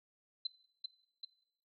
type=tone with echo; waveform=sine; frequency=4052 Hz; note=B7; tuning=44 cents sharp; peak=-33 dBFS; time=0.45-0.47 s; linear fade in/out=5 ms; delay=390 ms; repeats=2; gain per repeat=-4 dB; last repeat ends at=1.25 s; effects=noise-tail reverb RT60 0.8 s tail -19 dB re dry